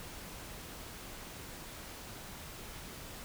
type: silence
effects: pink hiss -47 dBFS RMS until 3.24 s